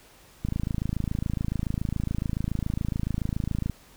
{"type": "click train", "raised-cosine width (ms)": 5, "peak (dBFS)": -15, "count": 89, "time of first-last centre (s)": [0.45, 3.697], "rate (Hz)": 27.1, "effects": ["pink hiss -54 dBFS RMS until 3.96 s"]}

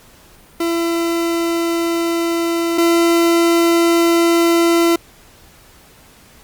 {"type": "tone pair in turn", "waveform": "40% pulse", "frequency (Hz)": [336.5, 337.8], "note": ["E4", "E4"], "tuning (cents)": [36, 42], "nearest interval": "unison", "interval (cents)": 6, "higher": "second", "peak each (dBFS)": [-15, -10], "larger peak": "second", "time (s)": [[0.6, 2.78], [2.78, 4.96]], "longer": "neither", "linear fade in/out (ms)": 5, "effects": ["pink hiss -46 dBFS RMS until 6.43 s", "Opus 48 kbps"]}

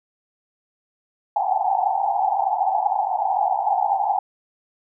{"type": "band-pass noise", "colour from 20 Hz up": "white", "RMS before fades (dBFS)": -21, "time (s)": [1.36, 4.19], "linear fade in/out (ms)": 5, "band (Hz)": [730, 860], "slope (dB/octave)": 96, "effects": []}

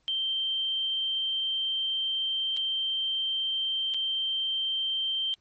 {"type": "tone with dropouts", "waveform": "sine", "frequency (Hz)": 3136, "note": "G7", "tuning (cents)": 0, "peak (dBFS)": -26, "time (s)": [0.08, 5.34], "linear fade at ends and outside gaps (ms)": 0, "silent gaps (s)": [[2.566, 2.571], [3.939, 3.944]], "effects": ["pink hiss -71 dBFS RMS until 5.4 s", "MP3 32 kbps"]}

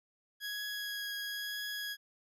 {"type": "tone with vibrato", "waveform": "20% pulse", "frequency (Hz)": 1661.2, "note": "G#6", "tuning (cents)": 0, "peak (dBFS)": -32, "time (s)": [0.4, 1.97], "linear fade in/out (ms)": 50, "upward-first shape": "triangle", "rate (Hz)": 1, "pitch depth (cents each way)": 11, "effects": []}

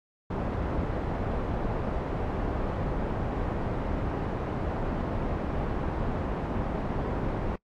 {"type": "low-pass noise", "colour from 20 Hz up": "pink", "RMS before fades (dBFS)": -30, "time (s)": [0.3, 7.56], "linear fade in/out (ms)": 5, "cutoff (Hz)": 910, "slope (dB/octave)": 12, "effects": ["noise-tail reverb RT60 0.1 s tail -23 dB re dry", "AAC 64 kbps"]}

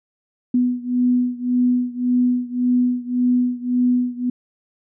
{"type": "beating tone pair", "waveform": "sine", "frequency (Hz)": [246.9, 248.7], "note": ["B3", "B3"], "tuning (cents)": [0, 12], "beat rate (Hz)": 1.8, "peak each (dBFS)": [-18, -20], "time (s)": [0.54, 4.3], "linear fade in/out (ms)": 5, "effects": []}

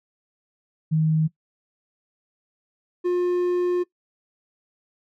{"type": "tone pair in turn", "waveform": ["sine", "triangle"], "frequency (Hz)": [157.5, 356.1], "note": ["D#3", "F4"], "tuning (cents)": [21, 34], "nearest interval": "octave + major second", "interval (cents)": 1413, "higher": "second", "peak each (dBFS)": -17, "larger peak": "neither", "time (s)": [[0.91, 1.28], [3.04, 3.84]], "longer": "second", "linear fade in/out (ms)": 20, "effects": ["noise-tail reverb RT60 0.1 s tail -20 dB re dry"]}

